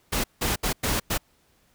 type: noise bursts at uneven times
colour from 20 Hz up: pink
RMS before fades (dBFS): -25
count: 5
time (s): 0.12-0.24 / 0.41-0.56 / 0.63-0.73 / 0.83-1 / 1.1-1.18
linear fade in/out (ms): 10
effects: pink hiss -64 dBFS RMS until 1.74 s